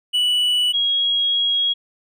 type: tone pair in turn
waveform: triangle / sine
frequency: 2955 / 3299 Hz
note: F#7 / G#7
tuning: -3 / -12 cents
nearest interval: major second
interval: 191 cents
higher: second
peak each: -14 / -16 dBFS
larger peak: first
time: 0.13-0.73 / 0.73-1.74 s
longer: second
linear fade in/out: 20 ms
effects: none